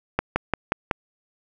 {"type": "slowing click train", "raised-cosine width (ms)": 0.5, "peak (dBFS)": -5, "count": 5, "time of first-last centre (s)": [0.19, 0.912], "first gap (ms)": 170, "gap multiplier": 1.04, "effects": []}